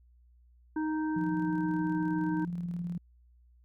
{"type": "harmonic tone", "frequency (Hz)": 311.1, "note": "D#4", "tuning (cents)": 0, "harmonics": [1, 3, 5], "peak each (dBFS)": [-29, -39, -43], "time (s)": [0.76, 2.45], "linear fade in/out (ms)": 5}
{"type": "tone with tremolo", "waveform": "sine", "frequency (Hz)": 174, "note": "F3", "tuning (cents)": -6, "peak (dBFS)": -31, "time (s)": [1.16, 2.98], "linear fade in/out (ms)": 5, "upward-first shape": "square", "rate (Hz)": 19, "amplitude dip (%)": 35}
{"effects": ["added 60 Hz sine -58 dBFS peak until 3.64 s"]}